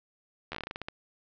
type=slowing click train; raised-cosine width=0.3 ms; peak=-20 dBFS; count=12; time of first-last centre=0.52-0.885 s; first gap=12 ms; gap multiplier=1.19; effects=low-pass 5000 Hz 12 dB/octave